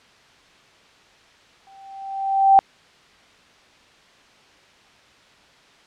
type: tone with exponential growth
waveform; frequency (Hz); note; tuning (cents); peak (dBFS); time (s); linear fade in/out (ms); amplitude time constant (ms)
sine; 780; G5; -9; -7; 1.67-2.59; 0; 200
effects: white hiss -52 dBFS RMS until 5.86 s + low-pass 4000 Hz 12 dB/octave